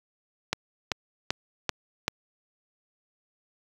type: click train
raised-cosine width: 0.2 ms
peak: -7 dBFS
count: 5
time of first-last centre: 0.53-2.08 s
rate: 2.58 Hz
effects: high-pass 60 Hz 12 dB/octave + 8-bit